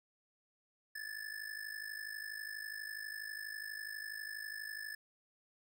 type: ring-modulated tone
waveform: square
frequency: 1736 Hz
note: A6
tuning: 24 cents flat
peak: -40 dBFS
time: 0.95-4.95 s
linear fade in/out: 5 ms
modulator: 26.1 Hz
effects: none